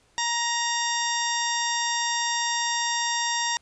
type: harmonic tone with a mistuned harmonic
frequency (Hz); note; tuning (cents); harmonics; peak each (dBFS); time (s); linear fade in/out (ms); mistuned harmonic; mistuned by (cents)
940; A#5; +14; 1 / 2 / 3 / 4 / 5 / 6 / 7 / 8; -28 / -30 / -36 / -32 / -37 / -30 / -39 / -35; 0.18-3.57; 0; 4; -49
effects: pink hiss -62 dBFS RMS until 3.61 s + resampled to 22050 Hz

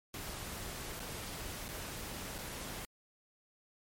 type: noise with dropouts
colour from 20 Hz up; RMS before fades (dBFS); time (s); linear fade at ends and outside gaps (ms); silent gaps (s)
pink; -43; 0.14-2.85; 1; 0.995-1.001 / 1.682-1.688 / 2.382-2.386
effects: MP3 64 kbps

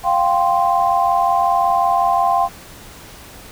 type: chord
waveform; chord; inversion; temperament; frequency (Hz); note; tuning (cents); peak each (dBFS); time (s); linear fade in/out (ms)
sine; F suspended second; none; equal; 698.5 / 784 / 1046.5; F5 / G5 / C6; 0 / 0 / 0; -17 / -17 / -18; 0.03-2.49; 50
effects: pink hiss -39 dBFS RMS until 3.51 s

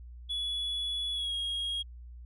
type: tone with pitch glide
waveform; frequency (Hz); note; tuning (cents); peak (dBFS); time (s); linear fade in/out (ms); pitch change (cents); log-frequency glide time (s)
sine; 3400 to 3277; G#7 to G#7; +40 to -24; -28; 0.29-1.83; 20; -64; 1.13-1.34
effects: tanh soft clip ceiling -30 dBFS + added 60 Hz sine -44 dBFS peak until 2.25 s

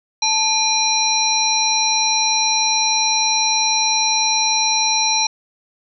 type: harmonic tone with a mistuned harmonic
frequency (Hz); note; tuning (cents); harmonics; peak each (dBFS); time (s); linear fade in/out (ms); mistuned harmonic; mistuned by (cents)
810; G#5; -43; 1 / 3 / 5 / 7; -21 / -23 / -19 / -19; 0.22-5.27; 5; 1; +130
effects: none

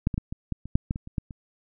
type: clicks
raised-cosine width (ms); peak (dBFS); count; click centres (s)
5; -9 / -17 / -13 / -20 / -15 / -25 / -6 / -13 / -21 / -27 / -14 / -27; 12; 0.071 / 0.142 / 0.179 / 0.325 / 0.523 / 0.656 / 0.755 / 0.909 / 0.959 / 1.074 / 1.182 / 1.308
effects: none

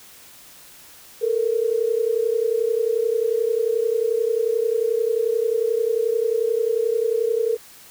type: tone pair together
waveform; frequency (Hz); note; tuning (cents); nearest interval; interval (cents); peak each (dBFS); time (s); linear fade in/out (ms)
sine; 440 / 471.3; A4 / A#4; 0 / +19; minor second; 119; -21; 1.21-7.57; 20
effects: white hiss -46 dBFS RMS until 7.9 s

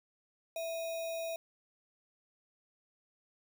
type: tone with sample-and-hold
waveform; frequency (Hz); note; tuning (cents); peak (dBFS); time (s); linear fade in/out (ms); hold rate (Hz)
sine; 659.3; E5; 0; -35; 0.56-1.36; 2; 3150
effects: none

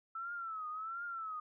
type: tone with vibrato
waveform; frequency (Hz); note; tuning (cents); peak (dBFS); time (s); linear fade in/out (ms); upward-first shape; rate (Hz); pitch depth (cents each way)
sine; 1318.5; E6; 0; -39; 0.15-1.4; 5; triangle; 1.4; 130
effects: none

